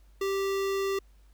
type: tone with notch filter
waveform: square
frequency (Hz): 391.3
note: G4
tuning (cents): -3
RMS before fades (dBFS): -29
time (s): 0.21-0.99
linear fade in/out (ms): 5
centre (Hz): 10000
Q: 1.7
effects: added 50 Hz sine -54 dBFS peak until 1.33 s + pink hiss -69 dBFS RMS until 1.33 s